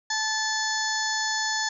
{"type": "harmonic tone with a mistuned harmonic", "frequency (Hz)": 872, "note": "A5", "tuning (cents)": -16, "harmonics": [1, 2, 4, 5, 6, 7, 8], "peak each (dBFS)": [-31, -28, -37, -33, -33, -37, -34], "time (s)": [0.1, 1.69], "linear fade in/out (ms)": 5, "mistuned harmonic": 8, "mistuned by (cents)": -46, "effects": []}